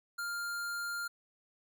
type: tone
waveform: square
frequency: 1400 Hz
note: F6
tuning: 4 cents sharp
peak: -36 dBFS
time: 0.18-1.08 s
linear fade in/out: 10 ms
effects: none